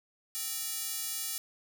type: tone with high-pass filter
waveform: square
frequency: 261.6 Hz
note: C4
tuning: in tune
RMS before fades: -36 dBFS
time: 0.35-1.38 s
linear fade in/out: 0 ms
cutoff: 6600 Hz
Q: 0.54
effects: none